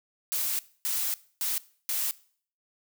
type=noise bursts at uneven times; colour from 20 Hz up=blue; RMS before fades=-29 dBFS; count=4; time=0.32-0.59 / 0.85-1.14 / 1.41-1.58 / 1.89-2.11 s; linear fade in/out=0 ms; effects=noise-tail reverb RT60 0.5 s tail -20 dB re dry